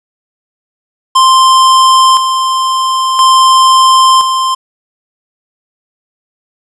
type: tone with tremolo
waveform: square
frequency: 1046.5 Hz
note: C6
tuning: in tune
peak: -4 dBFS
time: 1.15-4.55 s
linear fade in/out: 10 ms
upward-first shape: square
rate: 0.49 Hz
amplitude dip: 50%
effects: resampled to 24000 Hz + 7-bit